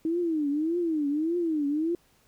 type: tone with vibrato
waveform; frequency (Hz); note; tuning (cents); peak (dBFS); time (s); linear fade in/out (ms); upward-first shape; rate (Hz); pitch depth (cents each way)
sine; 315.6; D#4; +25; -24; 0.05-1.95; 2; triangle; 1.7; 210
effects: pink hiss -64 dBFS RMS until 2.27 s